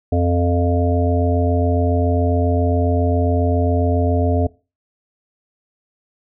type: harmonic tone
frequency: 87.31 Hz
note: F2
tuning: in tune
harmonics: 1 / 3 / 5 / 7 / 8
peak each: -16 / -21 / -23 / -24 / -25 dBFS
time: 0.12-4.47 s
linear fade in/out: 5 ms
effects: noise-tail reverb RT60 0.3 s tail -21 dB re dry